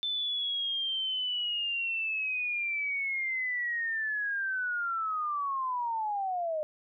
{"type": "linear sweep", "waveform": "sine", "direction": "down", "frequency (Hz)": [3541, 601], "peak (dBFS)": -29, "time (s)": [0.03, 6.63], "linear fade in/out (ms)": 0, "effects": []}